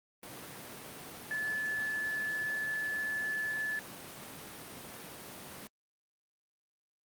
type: tone in noise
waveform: sine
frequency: 1731 Hz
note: A6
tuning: 29 cents flat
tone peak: -32 dBFS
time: 1.31-3.79 s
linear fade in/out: 0 ms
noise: pink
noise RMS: -45 dBFS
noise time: 0.23-5.67 s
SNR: +10 dB
effects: high-pass 150 Hz 12 dB/octave + Opus 32 kbps